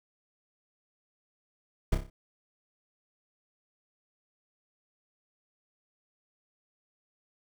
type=noise with echo; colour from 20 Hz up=brown; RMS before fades=-23 dBFS; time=1.92-1.95 s; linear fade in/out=5 ms; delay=30 ms; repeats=5; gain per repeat=-6 dB; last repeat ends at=2.1 s; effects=none